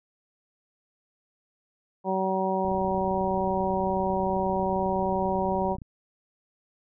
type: harmonic tone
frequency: 189.7 Hz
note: F#3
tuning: 43 cents sharp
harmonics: 1 / 2 / 3 / 4 / 5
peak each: -30 / -30 / -30 / -30 / -30 dBFS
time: 2.04-5.77 s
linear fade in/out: 50 ms
type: click train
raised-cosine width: 5 ms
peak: -28 dBFS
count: 97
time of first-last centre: 2.65-5.818 s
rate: 30.3 Hz
effects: none